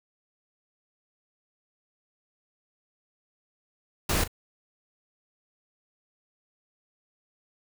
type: noise with echo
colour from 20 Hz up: pink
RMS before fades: -25 dBFS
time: 4.09-4.24 s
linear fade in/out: 5 ms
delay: 38 ms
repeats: 1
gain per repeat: -14 dB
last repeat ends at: 4.278 s
effects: none